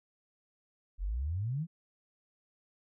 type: exponential sweep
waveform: sine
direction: up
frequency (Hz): 41.2 to 174.61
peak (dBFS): -31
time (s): 0.98-1.67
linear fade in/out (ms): 50
effects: none